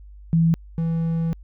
sine / triangle tone pair in turn, 164.81 / 164.81 Hz, E3 / E3, 0 / 0 cents, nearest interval unison, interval 0 cents, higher neither, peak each -14 / -18 dBFS, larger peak first, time 0.33-0.54 / 0.78-1.33 s, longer second, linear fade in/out 0 ms, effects added 50 Hz sine -40 dBFS peak until 1.43 s

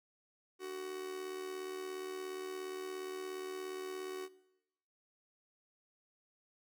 45% pulse tone with amplitude modulation, 374.2 Hz, F#4, 20 cents sharp, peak -38 dBFS, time 0.59-4.29 s, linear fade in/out 50 ms, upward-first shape sine, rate 77.1 Hz, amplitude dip 60%, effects noise-tail reverb RT60 0.9 s tail -19 dB re dry

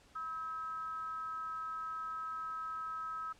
sine tone with frequency modulation, 1289 Hz, E6, 39 cents flat, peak -38 dBFS, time 0.15-3.33 s, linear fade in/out 10 ms, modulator 300 Hz, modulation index 0.33, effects pink hiss -64 dBFS RMS until 3.39 s + low-pass 8000 Hz 12 dB/octave

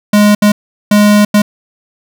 square tone bursts at uneven times, 207.7 Hz, G#3, in tune, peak -5 dBFS, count 4, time 0.13-0.35 / 0.42-0.52 / 0.91-1.25 / 1.34-1.42 s, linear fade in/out 5 ms, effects none

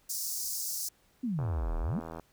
pink high-pass noise, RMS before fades -35 dBFS, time 0.09-0.89 s, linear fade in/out 10 ms, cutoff 5000 Hz, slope 48 dB/octave
sine exponential two-way sweep, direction down then up, 268.7 to 32.7 to 268.7 Hz, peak -29 dBFS, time 1.23-2 s, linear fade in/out 10 ms, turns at 1.78 s
click train, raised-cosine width 1 ms, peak -27 dBFS, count 67, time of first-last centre 1.39-2.197 s, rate 81.8 Hz
effects pink hiss -67 dBFS RMS until 2.32 s

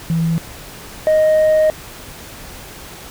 sine tone pair in turn, 164.81 / 622.2 Hz, E3 / D#5, 0 / 0 cents, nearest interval octave + major seventh, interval 2300 cents, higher second, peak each -13 / -7 dBFS, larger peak second, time 0.1-0.38 / 1.07-1.7 s, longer second, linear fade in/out 0 ms, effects tanh soft clip ceiling -9 dBFS + pink hiss -35 dBFS RMS until 3.1 s

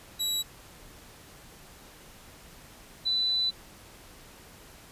sawtooth / sine tone pair in turn, 3900 / 3989 Hz, B7 / B7, -23 / +17 cents, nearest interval unison, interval 40 cents, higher second, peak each -24 dBFS, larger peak neither, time 0.19-0.43 / 3.05-3.51 s, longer second, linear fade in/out 20 ms, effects pink hiss -51 dBFS RMS until 4.91 s + resampled to 32000 Hz

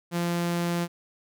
sawtooth tone, 172.4 Hz, F3, 22 cents flat, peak -21 dBFS, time 0.11-0.88 s, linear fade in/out 50 ms, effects none

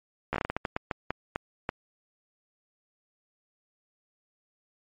slowing click train, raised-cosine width 0.5 ms, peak -13 dBFS, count 14, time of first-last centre 0.33-1.691 s, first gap 13 ms, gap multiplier 1.31, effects MP3 48 kbps

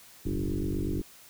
sine tone with frequency modulation, 138.59 Hz, C#3, in tune, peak -27 dBFS, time 0.25-1.02 s, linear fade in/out 10 ms, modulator 48.3 Hz, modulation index 4.8, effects white hiss -53 dBFS RMS until 1.29 s

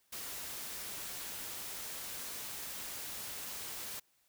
white noise, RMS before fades -43 dBFS, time 0.12-4 s, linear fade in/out 10 ms, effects white hiss -73 dBFS RMS until 4.28 s

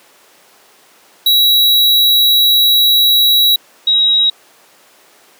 square / sine tone pair in turn, 3883 / 3827 Hz, B7 / A#7, -30 / +45 cents, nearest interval unison, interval 25 cents, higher first, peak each -8 dBFS, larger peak neither, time 1.26-3.56 / 3.87-4.3 s, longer first, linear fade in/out 5 ms, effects pink hiss -46 dBFS RMS until 5.39 s + high-pass 400 Hz 12 dB/octave

